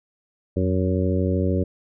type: harmonic tone with a mistuned harmonic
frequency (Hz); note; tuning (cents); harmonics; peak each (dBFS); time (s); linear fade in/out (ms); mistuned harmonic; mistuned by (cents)
92.9; F#2; +7; 1 / 2 / 3 / 4 / 5 / 6; -22 / -25 / -27 / -28 / -29 / -30; 0.56-1.64; 10; 1; -85
effects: none